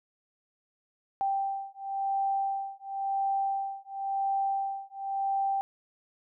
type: beating tone pair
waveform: sine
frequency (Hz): 784 / 784.95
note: G5 / G5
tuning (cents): 0 / +2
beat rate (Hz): 0.95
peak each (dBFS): -31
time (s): 1.21-5.61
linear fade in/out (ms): 0
effects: none